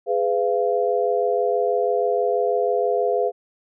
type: tone cluster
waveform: sine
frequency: 415.8 / 502 / 687 Hz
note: G#4 / B4 / F5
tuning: +2 / +28 / -29 cents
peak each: -22 / -22 / -23 dBFS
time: 0.06-3.32 s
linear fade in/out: 50 ms
effects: none